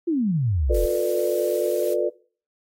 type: exponential sweep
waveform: sine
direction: down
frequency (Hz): 357.9 to 38.89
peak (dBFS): -19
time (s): 0.07-0.86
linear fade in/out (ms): 10
type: chord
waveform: sine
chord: B half-diminished seventh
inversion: second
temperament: just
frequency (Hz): 355.6 / 444.5 / 493.9 / 592.7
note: F4 / A4 / B4 / D5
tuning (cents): +31 / +18 / 0 / +16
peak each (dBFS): -25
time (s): 0.69-2.1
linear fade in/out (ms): 20
type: noise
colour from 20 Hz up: blue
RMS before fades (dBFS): -38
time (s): 0.74-1.94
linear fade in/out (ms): 5
effects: noise-tail reverb RT60 0.4 s tail -20 dB re dry + AAC 48 kbps